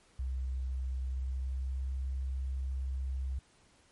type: tone with pitch glide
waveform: sine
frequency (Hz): 64.6 to 65.92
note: C2 to C2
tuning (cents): -21 to +14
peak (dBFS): -32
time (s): 0.19-3.39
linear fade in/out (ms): 5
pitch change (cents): +35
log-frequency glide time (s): 0.97-1.95
effects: pink hiss -65 dBFS RMS until 3.91 s + MP3 48 kbps